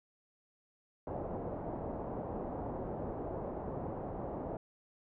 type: low-pass noise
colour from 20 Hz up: white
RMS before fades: -40 dBFS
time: 1.07-4.57 s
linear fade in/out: 2 ms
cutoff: 740 Hz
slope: 24 dB/octave
effects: none